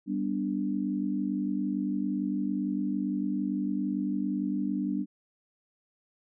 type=chord; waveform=sine; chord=G major; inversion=none; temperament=equal; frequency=196 / 246.9 / 293.7 Hz; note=G3 / B3 / D4; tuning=0 / 0 / 0 cents; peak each=-31 / -33 / -31 dBFS; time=0.06-5.06 s; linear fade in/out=50 ms; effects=none